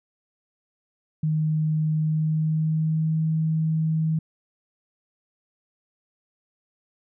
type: tone with pitch glide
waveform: sine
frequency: 155.56 to 158.83 Hz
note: D#3 to D#3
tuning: 0 to +36 cents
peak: -20 dBFS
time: 1.23-4.19 s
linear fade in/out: 5 ms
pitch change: +36 cents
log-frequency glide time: 1.97-3.2 s
effects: none